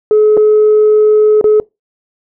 sine tone with dropouts, 426.6 Hz, G#4, 46 cents sharp, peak -3 dBFS, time 0.11-1.6 s, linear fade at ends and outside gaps 1 ms, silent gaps 0.369-0.374 / 1.412-1.442 s, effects noise-tail reverb RT60 0.2 s tail -24 dB re dry + tanh soft clip ceiling -2 dBFS

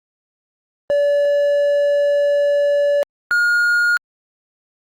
triangle tone pair in turn, 575 / 1427.7 Hz, D5 / F6, -37 / +38 cents, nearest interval octave + major third, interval 1575 cents, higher second, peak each -11 / -11 dBFS, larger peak neither, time 0.9-3.03 / 3.31-3.97 s, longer first, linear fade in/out 0 ms, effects Opus 24 kbps

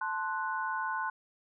sine chord, F# diminished, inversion first, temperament equal, 880 / 1046.5 / 1480 Hz, A5 / C6 / F#6, 0 / 0 / 0 cents, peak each -36 / -35 / -35 dBFS, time 0.01-1.1 s, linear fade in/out 5 ms, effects none

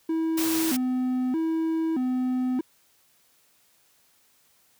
triangle tone with vibrato, 286.7 Hz, D4, 42 cents flat, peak -21 dBFS, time 0.09-2.61 s, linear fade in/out 5 ms, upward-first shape square, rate 0.8 Hz, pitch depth 210 cents each way
white noise, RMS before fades -30 dBFS, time 0.37-0.77 s, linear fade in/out 10 ms
effects white hiss -63 dBFS RMS until 4.79 s + high-pass 60 Hz 12 dB/octave

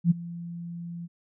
sine tone with ADSR envelope, 171 Hz, F3, 36 cents flat, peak -14 dBFS, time 0.04-1.08 s, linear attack 66 ms, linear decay 17 ms, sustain -20 dB, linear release 34 ms, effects none

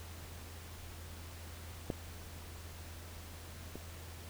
clicks, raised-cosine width 2 ms, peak -21 / -30 dBFS, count 2, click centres 1.902 / 3.756 s, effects added 83 Hz sine -48 dBFS peak until 4.29 s + pink hiss -52 dBFS RMS until 4.29 s

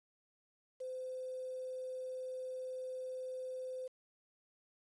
sine tone with quantisation, 513 Hz, C5, 34 cents flat, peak -40 dBFS, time 0.8-3.88 s, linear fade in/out 10 ms, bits 10, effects resampled to 24000 Hz

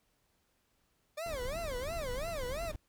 40% pulse tone with vibrato, 578 Hz, D5, 28 cents flat, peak -36 dBFS, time 1.17-2.72 s, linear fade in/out 10 ms, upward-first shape sine, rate 2.9 Hz, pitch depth 290 cents each way
brown noise, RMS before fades -42 dBFS, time 1.26-2.76 s, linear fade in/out 2 ms
effects pink hiss -75 dBFS RMS until 2.88 s

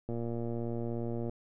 click train, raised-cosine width 2 ms, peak -24 dBFS, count 142, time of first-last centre 0.09-1.295 s, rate 117 Hz, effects none

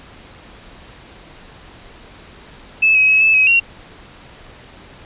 sine tone with pitch steps, 2611 / 2550 / 2567 / 2617 / 2545 / 2747 Hz, E7 / D#7 / E7 / E7 / D#7 / F7, -17 / +42 / -47 / -13 / +39 / -29 cents, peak -9 dBFS, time 2.82-3.6 s, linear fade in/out 10 ms, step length 130 ms, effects pink hiss -41 dBFS RMS until 5.05 s + resampled to 8000 Hz

